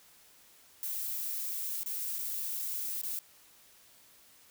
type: noise with dropouts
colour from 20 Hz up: violet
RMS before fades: -36 dBFS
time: 0.83-3.19 s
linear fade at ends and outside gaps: 0 ms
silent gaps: 1.833-1.861 / 2.184-2.189 / 2.592-2.595 / 3.015-3.034 s
effects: white hiss -60 dBFS RMS until 4.5 s